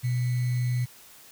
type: tone with sample-and-hold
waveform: sine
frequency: 123.6 Hz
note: B2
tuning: 2 cents sharp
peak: -23 dBFS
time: 0.03-0.86 s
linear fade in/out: 20 ms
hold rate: 2100 Hz
effects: white hiss -51 dBFS RMS until 1.31 s